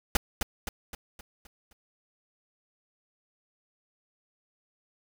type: noise with echo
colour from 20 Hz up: pink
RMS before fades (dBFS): -22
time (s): 0.15-0.17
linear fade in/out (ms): 2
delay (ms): 260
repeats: 6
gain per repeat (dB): -6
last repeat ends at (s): 1.73
effects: none